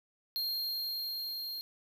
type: tone with level ramp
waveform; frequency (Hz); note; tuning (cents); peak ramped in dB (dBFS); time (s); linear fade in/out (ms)
square; 4215; C8; +12; -32 to -38; 0.36-1.61; 0
effects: 10-bit